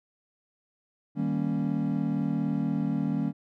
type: chord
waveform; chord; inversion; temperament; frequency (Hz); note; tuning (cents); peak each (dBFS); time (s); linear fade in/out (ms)
triangle; Eb dominant seventh; none; equal; 155.56 / 196 / 233.1 / 277.2; Eb3 / G3 / Bb3 / Db4; 0 / 0 / 0 / 0; -29; 1.15-3.33; 50
effects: none